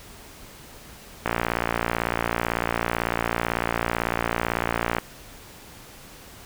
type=click train; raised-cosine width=0.5 ms; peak=-7 dBFS; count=217; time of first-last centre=1.26-4.984 s; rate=58 Hz; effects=pink hiss -45 dBFS RMS until 6.45 s